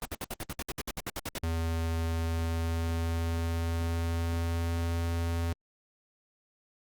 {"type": "noise bursts", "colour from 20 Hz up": "pink", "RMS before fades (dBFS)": -35, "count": 15, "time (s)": [0.02, 1.384], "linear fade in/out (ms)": 2, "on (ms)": 34, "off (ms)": 61}
{"type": "tone with pitch glide", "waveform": "square", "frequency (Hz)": [82.41, 84.14], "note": ["E2", "E2"], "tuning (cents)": [0, 36], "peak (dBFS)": -29, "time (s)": [1.43, 5.53], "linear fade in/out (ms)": 5, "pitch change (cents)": 36, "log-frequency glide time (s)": [2.03, 4.88]}
{"effects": ["Opus 32 kbps"]}